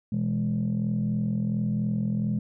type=chord; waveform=sine; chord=E major; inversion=second; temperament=equal; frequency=123.47 / 164.81 / 207.7 Hz; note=B2 / E3 / G#3; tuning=0 / 0 / 0 cents; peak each=-28 / -29 / -25 dBFS; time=0.12-2.39 s; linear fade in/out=5 ms; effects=tanh soft clip ceiling -19 dBFS